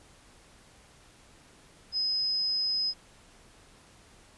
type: tone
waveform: sine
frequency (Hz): 5060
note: D#8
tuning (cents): +28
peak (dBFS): -26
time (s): 1.92-2.94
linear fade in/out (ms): 50
effects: pink hiss -57 dBFS RMS until 4.37 s + resampled to 24000 Hz